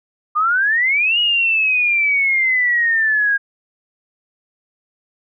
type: exponential two-way sweep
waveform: sine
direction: up then down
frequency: 1195 to 2907 to 1619 Hz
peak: -13 dBFS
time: 0.35-3.38 s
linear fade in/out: 20 ms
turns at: 1.19 s
effects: none